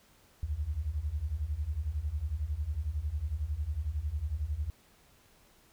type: beating tone pair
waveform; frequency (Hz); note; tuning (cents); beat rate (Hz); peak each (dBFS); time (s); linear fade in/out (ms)
sine; 68.5 / 79.5; C#2 / D#2; -20 / +38; 11; -35 / -33; 0.43-4.7; 0
effects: pink hiss -63 dBFS RMS until 5.72 s